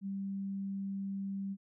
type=tone; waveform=sine; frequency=196 Hz; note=G3; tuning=in tune; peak=-35 dBFS; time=0.01-1.57 s; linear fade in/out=50 ms; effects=none